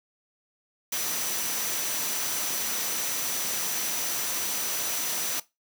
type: tone in noise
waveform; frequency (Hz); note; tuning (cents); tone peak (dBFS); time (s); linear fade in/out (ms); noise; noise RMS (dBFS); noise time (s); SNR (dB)
sine; 5920; F#8; 0; -34; 0.92-5.4; 5; white; -30; 0.92-5.4; -7
effects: noise-tail reverb RT60 0.2 s tail -18 dB re dry + high-pass 150 Hz 12 dB/octave